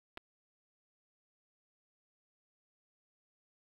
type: clicks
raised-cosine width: 0.3 ms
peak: -28 dBFS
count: 2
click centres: 0.173 / 0.176 s
effects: low-pass 4000 Hz 12 dB/octave + 9-bit